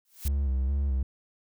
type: noise with exponential growth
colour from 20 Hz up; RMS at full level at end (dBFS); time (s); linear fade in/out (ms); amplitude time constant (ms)
blue; -34; 0.05-0.28; 2; 50
type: tone with vibrato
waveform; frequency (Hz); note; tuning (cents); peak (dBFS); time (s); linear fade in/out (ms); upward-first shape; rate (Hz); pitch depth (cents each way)
triangle; 67.7; C#2; -40; -22; 0.25-1.03; 5; square; 2.3; 57
effects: none